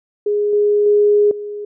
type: tone with level steps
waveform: sine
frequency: 414.3 Hz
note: G#4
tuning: 4 cents flat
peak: -14 / -11 / -9 / -24 dBFS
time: 0.26-1.65 s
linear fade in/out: 5 ms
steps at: 0.53 / 0.86 / 1.31 s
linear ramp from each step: 2 ms
effects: none